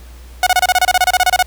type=tone bursts; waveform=sawtooth; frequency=732 Hz; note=F#5; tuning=19 cents flat; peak=-5 dBFS; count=16; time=0.43-1.426 s; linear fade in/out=2 ms; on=36 ms; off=28 ms; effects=added 60 Hz sine -34 dBFS peak until 1.46 s + pink hiss -45 dBFS RMS until 1.46 s